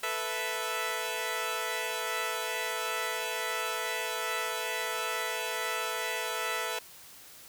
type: chord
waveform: 10% pulse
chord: A suspended second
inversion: none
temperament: equal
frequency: 440 / 493.9 / 659.3 Hz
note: A4 / B4 / E5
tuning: 0 / 0 / 0 cents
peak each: -28 / -27 / -27 dBFS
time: 0.03-6.79 s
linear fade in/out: 5 ms
effects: white hiss -51 dBFS RMS until 7.48 s